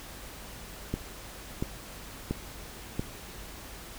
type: click train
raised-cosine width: 3 ms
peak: -16 dBFS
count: 4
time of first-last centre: 0.94-2.995 s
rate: 1.46 Hz
effects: added 50 Hz sine -50 dBFS peak until 3.98 s + pink hiss -45 dBFS RMS until 3.98 s